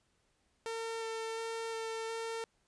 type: tone with vibrato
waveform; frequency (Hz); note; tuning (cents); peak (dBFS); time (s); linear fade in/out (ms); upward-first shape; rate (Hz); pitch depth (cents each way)
sawtooth; 451.8; A4; +46; -33; 0.66-2.44; 0; square; 1.4; 9
effects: pink hiss -75 dBFS RMS until 2.67 s + resampled to 22050 Hz

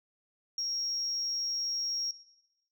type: tone with amplitude modulation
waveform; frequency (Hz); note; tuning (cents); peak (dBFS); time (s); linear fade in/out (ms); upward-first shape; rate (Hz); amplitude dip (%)
sine; 5588; F8; 0; -28; 0.58-2.11; 2; sine; 293; 30
effects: noise-tail reverb RT60 1.0 s tail -18 dB re dry + tanh soft clip ceiling -26 dBFS

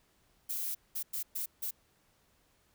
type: noise bursts at uneven times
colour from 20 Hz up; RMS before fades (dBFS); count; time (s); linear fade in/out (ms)
violet; -36; 5; 0.49-0.75 / 0.95-1.03 / 1.13-1.23 / 1.35-1.46 / 1.62-1.71; 10
effects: pink hiss -70 dBFS RMS until 2.74 s

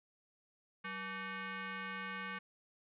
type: tone with frequency modulation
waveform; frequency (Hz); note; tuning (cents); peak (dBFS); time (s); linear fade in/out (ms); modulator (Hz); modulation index
sine; 190; F#3; +46; -40; 0.84-2.39; 10; 671; 3.4
effects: none

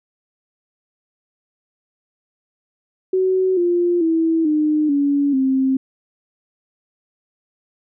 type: tone with pitch steps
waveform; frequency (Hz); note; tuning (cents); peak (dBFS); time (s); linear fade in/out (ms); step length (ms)
sine; 374.6 / 349.5 / 326.1 / 304.3 / 283.9 / 264.9; F#4 / F4 / E4 / D#4 / C#4 / C4; +21 / +1 / -19 / -38 / +41 / +22; -14; 3.13-5.77; 5; 440
effects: none

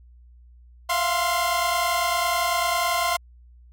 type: tone cluster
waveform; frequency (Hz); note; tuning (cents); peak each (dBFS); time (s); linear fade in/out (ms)
sawtooth; 678 / 708 / 1048; E5 / F5 / C6; +49 / +23 / +2; -23 / -23 / -20; 0.89-3.17; 10
effects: added 60 Hz sine -47 dBFS peak until 3.72 s + AAC 64 kbps

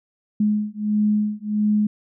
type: beating tone pair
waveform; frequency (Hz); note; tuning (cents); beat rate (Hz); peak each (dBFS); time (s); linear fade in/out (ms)
sine; 209.8 / 211.3; G#3 / G#3; +18 / +30; 1.5; -21; 0.4-1.87; 5
effects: none

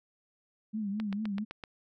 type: tone with vibrato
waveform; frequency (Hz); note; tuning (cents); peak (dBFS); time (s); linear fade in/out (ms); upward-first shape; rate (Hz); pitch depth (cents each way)
sine; 207.7; G#3; 0; -31; 0.73-1.45; 20; triangle; 4.5; 120
type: click train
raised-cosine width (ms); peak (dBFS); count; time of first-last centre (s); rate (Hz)
0.3; -24; 6; 1-1.638; 7.84
effects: none

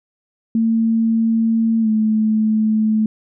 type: tone with pitch glide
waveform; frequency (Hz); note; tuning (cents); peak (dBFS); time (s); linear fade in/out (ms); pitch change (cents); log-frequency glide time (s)
sine; 225.9 to 217.2; A3 to A3; +46 to -22; -13; 0.55-3.06; 2; -68; 1.81-1.88
effects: none

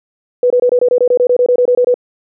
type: tone bursts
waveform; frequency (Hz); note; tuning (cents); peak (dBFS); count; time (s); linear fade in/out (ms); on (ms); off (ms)
sine; 493.3; B4; -2; -7; 16; 0.43-1.942; 2; 72; 24
effects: none

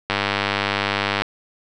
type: click train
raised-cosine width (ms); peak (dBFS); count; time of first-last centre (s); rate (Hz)
0.3; -3; 113; 0.1-1.22; 100
effects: none

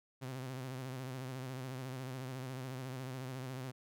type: tone with vibrato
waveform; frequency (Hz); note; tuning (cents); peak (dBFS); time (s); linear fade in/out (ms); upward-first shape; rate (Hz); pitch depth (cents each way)
sawtooth; 129.7; C3; -15; -37; 0.21-3.72; 20; sine; 14; 62
effects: none

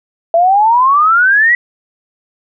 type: exponential sweep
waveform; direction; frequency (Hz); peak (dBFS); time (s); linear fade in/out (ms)
sine; up; 659.3 to 1975.5; -6; 0.34-1.55; 2
effects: none

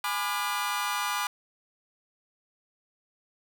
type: chord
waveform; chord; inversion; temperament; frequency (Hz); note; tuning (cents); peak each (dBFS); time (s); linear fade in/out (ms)
sawtooth; G# diminished seventh; none; just; 830.6 / 996.7 / 1196.1 / 1435.3; G#5 / B5 / D6 / F6; 0 / +16 / +31 / +47; -31 / -29 / -28 / -32; 0.04-1.27; 2
effects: none

